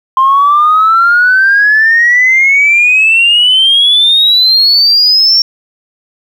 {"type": "exponential sweep", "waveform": "sine", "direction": "up", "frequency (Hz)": [1046.5, 5520], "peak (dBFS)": -3, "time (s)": [0.17, 5.42], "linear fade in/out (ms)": 2, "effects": ["tanh soft clip ceiling 0 dBFS", "7-bit"]}